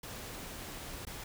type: noise with dropouts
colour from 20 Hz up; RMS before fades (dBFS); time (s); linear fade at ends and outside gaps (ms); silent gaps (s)
pink; -44; 0.03-1.24; 5; 1.052-1.068
effects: none